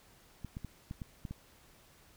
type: clicks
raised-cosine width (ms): 5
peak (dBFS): -28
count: 7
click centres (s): 0.447 / 0.569 / 0.647 / 0.911 / 1.018 / 1.252 / 1.31
effects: pink hiss -62 dBFS RMS until 2.16 s